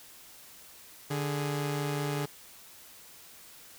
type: tone pair together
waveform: sawtooth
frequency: 146.83 / 415.3 Hz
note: D3 / G#4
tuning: 0 / 0 cents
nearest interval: octave + tritone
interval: 1800 cents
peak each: -27 / -32 dBFS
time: 1.1-2.26 s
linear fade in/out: 10 ms
effects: white hiss -52 dBFS RMS until 3.78 s